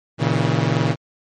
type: chord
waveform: sawtooth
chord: A# diminished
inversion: none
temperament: equal with one note detuned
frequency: 116.54 / 138.59 / 160.77 Hz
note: A#2 / C#3 / E3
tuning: 0 / 0 / -43 cents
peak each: -17 dBFS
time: 0.18-0.96 s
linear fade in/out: 50 ms
effects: low-pass 5000 Hz 12 dB/octave + MP3 48 kbps